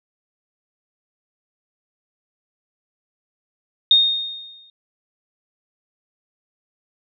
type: tone with exponential decay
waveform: sine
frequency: 3692 Hz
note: A#7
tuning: 17 cents flat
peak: -8 dBFS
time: 3.91-4.7 s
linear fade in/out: 2 ms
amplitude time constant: 170 ms
effects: none